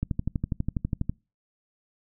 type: click train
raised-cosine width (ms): 5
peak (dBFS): -14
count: 14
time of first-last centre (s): 0.03-1.096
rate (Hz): 12.2
effects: noise-tail reverb RT60 0.3 s tail -26 dB re dry